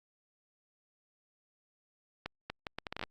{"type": "accelerating click train", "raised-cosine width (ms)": 0.3, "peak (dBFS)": -21, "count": 11, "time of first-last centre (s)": [2.26, 3.037], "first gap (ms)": 240, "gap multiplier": 0.7, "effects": ["Opus 48 kbps"]}